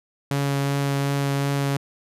sawtooth tone with vibrato, 140 Hz, C#3, 18 cents sharp, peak -17 dBFS, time 0.31-1.77 s, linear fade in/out 2 ms, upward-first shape triangle, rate 2.7 Hz, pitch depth 11 cents each way, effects resampled to 32000 Hz

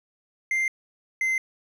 triangle tone pair in turn, 2093 / 2070 Hz, C7 / C7, 0 / -19 cents, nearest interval unison, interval 19 cents, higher first, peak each -20 dBFS, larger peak neither, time 0.51-0.68 / 1.21-1.38 s, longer neither, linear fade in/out 2 ms, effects resampled to 32000 Hz

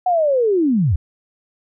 sine linear sweep, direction down, 745 to 67.5 Hz, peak -13 dBFS, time 0.06-0.96 s, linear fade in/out 5 ms, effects none

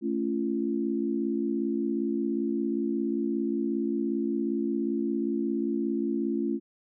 sine chord, A augmented, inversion none, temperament equal with one note detuned, 220 / 277.2 / 342.4 Hz, A3 / C#4 / E#4, 0 / 0 / -34 cents, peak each -30 dBFS, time 0.01-6.6 s, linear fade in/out 50 ms, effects none

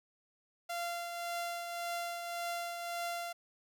sawtooth tone with tremolo, 690 Hz, F5, 21 cents flat, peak -31 dBFS, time 0.69-3.33 s, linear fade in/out 10 ms, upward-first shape triangle, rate 1.8 Hz, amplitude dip 45%, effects none

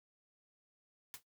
white noise with exponential decay, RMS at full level -43 dBFS, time 1.14-1.23 s, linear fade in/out 0 ms, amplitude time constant 18 ms, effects noise-tail reverb RT60 0.1 s tail -17 dB re dry

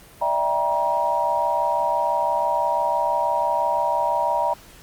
sine chord, E half-diminished seventh, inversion third, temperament just, 593.3 / 659.3 / 791.1 / 949.3 Hz, D5 / E5 / G5 / Bb5, +18 / 0 / +16 / +31 cents, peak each -26 / -26 / -27 / -21 dBFS, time 0.21-4.54 s, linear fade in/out 10 ms, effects pink hiss -47 dBFS RMS until 4.82 s + Opus 32 kbps

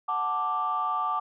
sine chord, D major, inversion first, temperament equal, 740 / 880 / 1174.7 Hz, F#5 / A5 / D6, 0 / 0 / 0 cents, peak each -32 / -31 / -26 dBFS, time 0.08-1.2 s, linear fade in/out 10 ms, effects tanh soft clip ceiling -18 dBFS

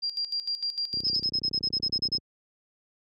sine tone with tremolo, 4761 Hz, D8, 23 cents sharp, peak -26 dBFS, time 0.02-1.25 s, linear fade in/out 20 ms, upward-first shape square, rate 6.6 Hz, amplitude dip 75%
click train, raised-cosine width 3 ms, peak -28 dBFS, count 40, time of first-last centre 0.94-2.182 s, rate 31.4 Hz
sine tone bursts, 5140 Hz, E8, 45 cents flat, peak -23 dBFS, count 12, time 1.04-2.179 s, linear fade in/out 10 ms, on 61 ms, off 37 ms
effects high-pass 80 Hz 12 dB/octave

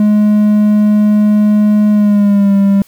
triangle tone with pitch glide, 210 to 198.21 Hz, G#3 to G3, +19 to +19 cents, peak -4 dBFS, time 0-2.82 s, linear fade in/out 2 ms, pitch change -100 cents, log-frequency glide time 1.91-2.54 s, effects white hiss -47 dBFS RMS until 2.87 s

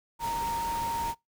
sine tone in noise, 927 Hz, A#5, 10 cents flat, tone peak -29 dBFS, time 0.19-1.15 s, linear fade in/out 50 ms, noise pink, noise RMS -39 dBFS, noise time 0.19-1.15 s, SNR +7 dB, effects noise-tail reverb RT60 0.2 s tail -25 dB re dry

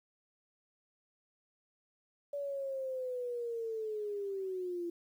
sine linear sweep, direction down, 574 to 340 Hz, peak -35 dBFS, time 2.33-4.9 s, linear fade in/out 5 ms, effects 11-bit

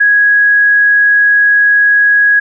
sine tone, 1661.2 Hz, G#6, in tune, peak -5 dBFS, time 0-2.4 s, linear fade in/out 10 ms, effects none

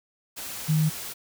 sine tone in noise, 155.56 Hz, D#3, in tune, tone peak -19 dBFS, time 0.68-0.9 s, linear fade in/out 20 ms, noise white, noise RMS -36 dBFS, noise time 0.36-1.14 s, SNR +14 dB, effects none

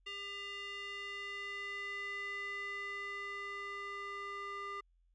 square tone with band-pass filter sweep, 400.8 Hz, G4, 38 cents sharp, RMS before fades -43 dBFS, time 0.06-4.81 s, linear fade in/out 10 ms, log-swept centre 2600 to 1500 Hz, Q 4, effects added 43 Hz sine -68 dBFS peak until 5.14 s + resampled to 22050 Hz

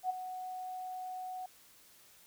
sine tone with ADSR envelope, 740 Hz, F#5, in tune, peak -28 dBFS, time 0.03-1.46 s, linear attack 68 ms, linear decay 13 ms, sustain -11 dB, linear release 4 ms, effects white hiss -61 dBFS RMS until 2.26 s

